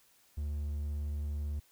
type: tone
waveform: triangle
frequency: 73.5 Hz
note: D2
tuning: 2 cents sharp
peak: -31 dBFS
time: 0.37-1.6 s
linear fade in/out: 10 ms
effects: white hiss -66 dBFS RMS until 1.71 s